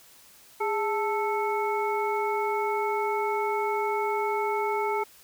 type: harmonic tone with a mistuned harmonic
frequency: 440 Hz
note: A4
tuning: in tune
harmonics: 1 / 2 / 3 / 5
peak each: -28 / -28 / -34 / -35 dBFS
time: 0.6-5.04 s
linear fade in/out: 10 ms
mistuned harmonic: 1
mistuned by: -110 cents
effects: white hiss -54 dBFS RMS until 5.23 s